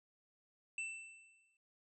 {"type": "tone with exponential decay", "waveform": "square", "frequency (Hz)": 2667, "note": "E7", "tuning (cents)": 20, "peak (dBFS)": -38, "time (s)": [0.78, 1.57], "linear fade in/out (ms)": 2, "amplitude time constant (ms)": 170, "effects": ["resampled to 22050 Hz"]}